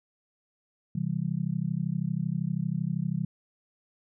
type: chord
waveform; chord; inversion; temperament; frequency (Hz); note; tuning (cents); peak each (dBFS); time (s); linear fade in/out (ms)
sine; C major; none; just; 130.81 / 163.52 / 196.22; C3 / E3 / G3; 0 / -14 / +2; -33 / -29 / -33; 0.95-3.25; 5
effects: none